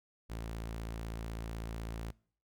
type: tone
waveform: sawtooth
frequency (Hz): 56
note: A1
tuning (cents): +31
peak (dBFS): -35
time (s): 0.29-2.12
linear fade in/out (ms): 20
effects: noise-tail reverb RT60 0.5 s tail -23 dB re dry + Opus 48 kbps